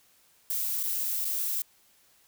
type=noise with dropouts; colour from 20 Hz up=violet; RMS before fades=-30 dBFS; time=0.5-1.62 s; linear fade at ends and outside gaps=2 ms; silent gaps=0.831-0.835 / 1.247-1.252 s; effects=white hiss -63 dBFS RMS until 2.27 s